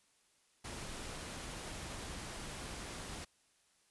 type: noise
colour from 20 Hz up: pink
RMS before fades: -45 dBFS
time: 0.64-3.25 s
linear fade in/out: 10 ms
effects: white hiss -72 dBFS RMS until 3.9 s + resampled to 24000 Hz